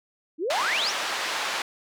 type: exponential sweep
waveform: sine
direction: up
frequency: 288.7 to 6640 Hz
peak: -24 dBFS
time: 0.38-0.93 s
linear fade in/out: 50 ms
type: band-pass noise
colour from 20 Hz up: pink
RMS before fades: -29 dBFS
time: 0.5-1.62 s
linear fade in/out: 2 ms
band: 820 to 5000 Hz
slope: 12 dB/octave
effects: none